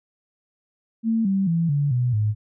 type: tone with pitch steps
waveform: sine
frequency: 225.4 / 193.97 / 166.92 / 143.64 / 123.61 / 106.37 Hz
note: A3 / G3 / E3 / D3 / B2 / G#2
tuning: +42 / -18 / +22 / -38 / +2 / +42 cents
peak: -18 dBFS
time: 1.03-2.35 s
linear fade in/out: 50 ms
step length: 220 ms
effects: none